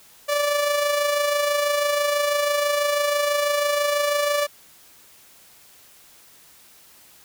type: tone with amplitude modulation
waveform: sawtooth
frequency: 582 Hz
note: D5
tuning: 16 cents flat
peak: -14 dBFS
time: 0.28-4.47 s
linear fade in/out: 20 ms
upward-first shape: sine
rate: 26.1 Hz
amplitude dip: 40%
effects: white hiss -51 dBFS RMS until 7.24 s